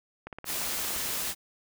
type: click train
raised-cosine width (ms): 0.5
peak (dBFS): -24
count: 13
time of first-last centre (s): 0.27-0.964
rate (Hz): 17.3
type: noise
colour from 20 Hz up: white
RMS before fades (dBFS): -32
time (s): 0.45-1.35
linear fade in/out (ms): 50
effects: none